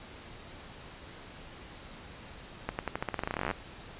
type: accelerating click train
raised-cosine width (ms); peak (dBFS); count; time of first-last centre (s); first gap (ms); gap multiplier
0.5; -16; 22; 2.69-3.512; 99; 0.89
effects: pink hiss -48 dBFS RMS until 3.99 s + resampled to 8000 Hz